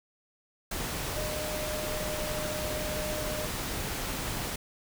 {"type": "tone in noise", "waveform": "sine", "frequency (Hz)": 610, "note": "D#5", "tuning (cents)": -34, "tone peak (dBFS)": -35, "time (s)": [1.16, 3.46], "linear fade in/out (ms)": 5, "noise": "pink", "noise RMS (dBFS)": -34, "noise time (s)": [0.71, 4.56], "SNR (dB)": -4, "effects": []}